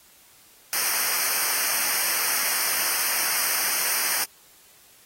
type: noise with comb filter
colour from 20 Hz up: white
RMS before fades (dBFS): -24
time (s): 0.73-4.24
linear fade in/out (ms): 0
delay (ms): 0.27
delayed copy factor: -0.95
effects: white hiss -54 dBFS RMS until 5.05 s + AAC 48 kbps